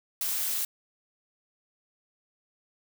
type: noise with amplitude modulation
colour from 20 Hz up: blue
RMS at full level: -27 dBFS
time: 0.21-0.65 s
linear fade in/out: 2 ms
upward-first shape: sine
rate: 290 Hz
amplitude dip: 60%
effects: none